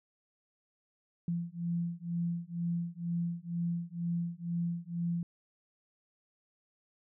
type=beating tone pair; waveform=sine; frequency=170 / 172.1 Hz; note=F3 / F3; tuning=-46 / -25 cents; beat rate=2.1 Hz; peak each=-35 / -35 dBFS; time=1.28-5.23 s; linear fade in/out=2 ms; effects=none